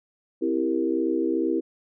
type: chord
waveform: sine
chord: C dominant seventh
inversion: none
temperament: equal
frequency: 261.6 / 329.6 / 392 / 466.2 Hz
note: C4 / E4 / G4 / Bb4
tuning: 0 / 0 / 0 / 0 cents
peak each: -29 / -24 / -28 / -30 dBFS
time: 0.41-1.61 s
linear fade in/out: 20 ms
effects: none